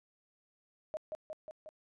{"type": "tone with echo", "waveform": "sine", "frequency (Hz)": 622.3, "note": "D#5", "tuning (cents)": 0, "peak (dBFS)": -34, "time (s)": [0.94, 0.97], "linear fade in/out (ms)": 0, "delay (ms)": 180, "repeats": 4, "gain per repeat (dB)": -3, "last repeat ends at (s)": 1.69, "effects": ["resampled to 24000 Hz"]}